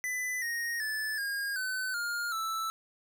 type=tone with pitch steps; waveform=square; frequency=2000 / 1866.1 / 1741.1 / 1624.5 / 1515.7 / 1414.2 / 1319.5 Hz; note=B6 / A#6 / A6 / G#6 / F#6 / F6 / E6; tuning=+21 / +1 / -19 / -39 / +41 / +21 / +1 cents; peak=-32 dBFS; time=0.04-2.7 s; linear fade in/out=0 ms; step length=380 ms; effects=none